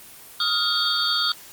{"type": "tone cluster", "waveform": "sine", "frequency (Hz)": [1259, 1400, 3284, 3654, 4511], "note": ["D#6", "F6", "G#7", "A#7", "C#8"], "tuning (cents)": [20, 4, -20, -35, 29], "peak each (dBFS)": [-29, -27, -27, -26, -23], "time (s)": [0.4, 1.32], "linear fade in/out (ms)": 2, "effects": ["white hiss -44 dBFS RMS until 1.52 s", "Opus 24 kbps"]}